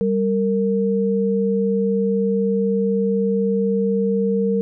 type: tone pair together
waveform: sine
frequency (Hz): 196 / 460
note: G3 / A#4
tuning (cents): 0 / -23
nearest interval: octave + minor third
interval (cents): 1477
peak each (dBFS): -19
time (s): 0.01-4.61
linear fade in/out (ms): 0
effects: none